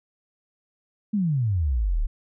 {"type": "exponential sweep", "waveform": "sine", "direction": "down", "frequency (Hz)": [220, 32.6], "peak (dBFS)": -20, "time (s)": [1.13, 2.07], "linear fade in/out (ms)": 10, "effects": []}